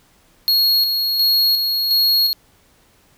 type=tone with tremolo; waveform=square; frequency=4308 Hz; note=C8; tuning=50 cents sharp; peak=-13 dBFS; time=0.48-2.33 s; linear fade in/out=0 ms; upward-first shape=square; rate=1.4 Hz; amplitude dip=40%; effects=pink hiss -55 dBFS RMS until 3.17 s